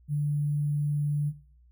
sine tone with sample-and-hold, 146.83 Hz, D3, in tune, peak -24 dBFS, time 0.08-1.33 s, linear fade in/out 50 ms, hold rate 11025 Hz, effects noise-tail reverb RT60 0.5 s tail -17 dB re dry + added 60 Hz sine -55 dBFS peak until 1.71 s

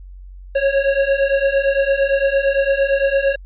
square beating tone pair, 545 / 553.8 Hz, C#5 / C#5, -29 / -2 cents, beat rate 8.8 Hz, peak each -19 / -17 dBFS, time 0.55-3.36 s, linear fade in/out 10 ms, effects added 46 Hz sine -34 dBFS peak until 3.45 s + resampled to 8000 Hz

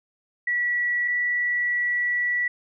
sine tone pair in turn, 1941 / 1949.9 Hz, B6 / B6, -31 / -23 cents, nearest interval unison, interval 8 cents, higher second, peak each -21 dBFS, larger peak neither, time 0.47-1.08 / 1.08-2.48 s, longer second, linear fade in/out 5 ms, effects none

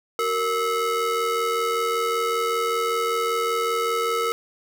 square ring-modulated tone, 420.2 Hz, G#4, 20 cents sharp, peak -19 dBFS, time 0.19-4.32 s, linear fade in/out 0 ms, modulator 883 Hz, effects none

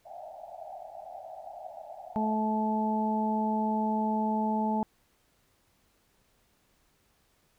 pink band-pass noise, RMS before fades -44 dBFS, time 0.05-2.35 s, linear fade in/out 10 ms, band 620 to 800 Hz, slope 96 dB/octave
harmonic tone, 216.7 Hz, A3, 26 cents flat, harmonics 1 / 2 / 3 / 4, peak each -28 / -38 / -37 / -30 dBFS, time 2.16-4.83 s, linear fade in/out 0 ms
effects pink hiss -69 dBFS RMS until 7.58 s

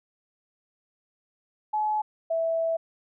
sine tone pair in turn, 853 / 657.1 Hz, G#5 / E5, +46 / -6 cents, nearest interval perfect fourth, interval 452 cents, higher first, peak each -23 dBFS, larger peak neither, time 1.73-2.02 / 2.3-2.77 s, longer second, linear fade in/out 10 ms, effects none

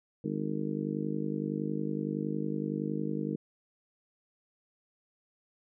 harmonic tone, 50.8 Hz, G#1, 38 cents flat, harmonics 3 / 4 / 5 / 6 / 7 / 8 / 9, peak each -37 / -35 / -40 / -36 / -43 / -45 / -40 dBFS, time 0.24-3.36 s, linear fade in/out 5 ms, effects none

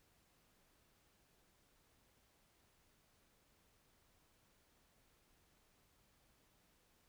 silence, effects pink hiss -74 dBFS RMS until 7.08 s

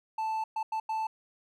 triangle tone bursts at uneven times, 880 Hz, A5, in tune, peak -27 dBFS, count 4, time 0.18-0.44 / 0.56-0.63 / 0.72-0.8 / 0.89-1.07 s, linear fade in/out 5 ms, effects none

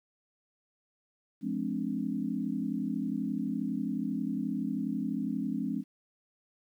sine chord, D half-diminished seventh, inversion first, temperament equal with one note detuned, 174.61 / 211.3 / 261.6 / 293.7 Hz, F3 / Ab3 / C4 / D4, 0 / +30 / 0 / 0 cents, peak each -38 / -34 / -34 / -37 dBFS, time 1.41-5.84 s, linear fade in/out 50 ms, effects 11-bit

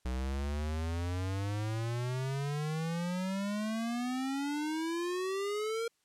square exponential sweep, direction up, 61.74 to 466.2 Hz, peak -33 dBFS, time 0.05-5.88 s, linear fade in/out 5 ms, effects white hiss -75 dBFS RMS until 6.04 s + low-pass 10000 Hz 12 dB/octave

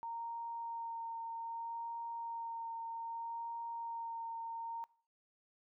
sine tone with vibrato, 923 Hz, A#5, 17 cents flat, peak -40 dBFS, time 0.03-4.84 s, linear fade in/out 0 ms, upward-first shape sine, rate 0.63 Hz, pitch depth 12 cents each way, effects noise-tail reverb RT60 0.5 s tail -23 dB re dry

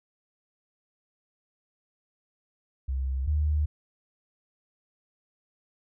sine tone pair in turn, 66.1 / 75.21 Hz, C2 / D2, +18 / +42 cents, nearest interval major second, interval 224 cents, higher second, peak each -26 / -22 dBFS, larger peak second, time 2.88-3.27 / 3.27-3.66 s, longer neither, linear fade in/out 10 ms, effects none

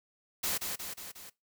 white noise with echo, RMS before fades -32 dBFS, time 0.43-0.58 s, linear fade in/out 10 ms, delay 180 ms, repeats 4, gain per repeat -4 dB, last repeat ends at 1.3 s, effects noise-tail reverb RT60 0.2 s tail -21 dB re dry

